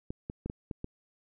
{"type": "clicks", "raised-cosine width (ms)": 3, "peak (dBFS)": -23, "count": 6, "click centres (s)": [0.105, 0.299, 0.46, 0.499, 0.712, 0.844], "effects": []}